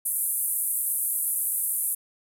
white band-pass noise, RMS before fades -27 dBFS, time 0.05-1.95 s, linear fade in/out 10 ms, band 9300 to 13000 Hz, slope 48 dB/octave, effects none

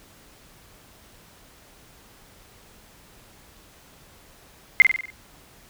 sine tone with echo, 2093 Hz, C7, in tune, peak -7 dBFS, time 4.8-4.82 s, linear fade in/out 0 ms, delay 47 ms, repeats 6, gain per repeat -5 dB, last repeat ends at 5.102 s, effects pink hiss -52 dBFS RMS until 5.69 s

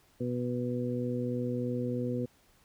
harmonic tone, 123.1 Hz, B2, 5 cents flat, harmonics 1 / 2 / 3 / 4, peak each -35 / -33 / -39 / -36 dBFS, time 0.2-2.26 s, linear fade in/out 10 ms, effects pink hiss -65 dBFS RMS until 2.64 s

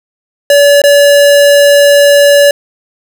square tone with dropouts, 572 Hz, D5, 46 cents flat, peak -3 dBFS, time 0.5-2.51 s, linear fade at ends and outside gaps 2 ms, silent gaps 0.818-0.838 s, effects none

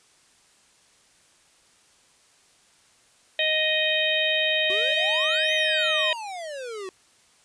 harmonic tone, 623 Hz, D#5, 2 cents sharp, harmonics 1 / 3 / 4 / 5 / 6, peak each -27 / -27 / -27 / -27 / -27 dBFS, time 3.39-6.13 s, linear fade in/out 2 ms
square exponential two-way sweep, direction up then down, 366.1 to 2093 to 366.1 Hz, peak -33 dBFS, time 4.7-6.89 s, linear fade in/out 0 ms, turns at 5.53 s
effects white hiss -59 dBFS RMS until 7.44 s + resampled to 22050 Hz

